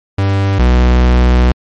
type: tone pair in turn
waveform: 45% pulse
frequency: 98 / 61.6 Hz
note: G2 / B1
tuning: 0 / -4 cents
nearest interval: minor sixth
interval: 804 cents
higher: first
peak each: -10 / -6 dBFS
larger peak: second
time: 0.18-0.59 / 0.59-1.52 s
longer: second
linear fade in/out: 5 ms
effects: low-pass 4000 Hz 12 dB/octave + MP3 48 kbps